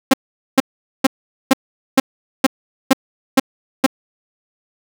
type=tone bursts; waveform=sawtooth; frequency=265.7 Hz; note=C4; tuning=27 cents sharp; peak=-3 dBFS; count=9; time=0.11-3.864 s; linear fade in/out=5 ms; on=26 ms; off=440 ms; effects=none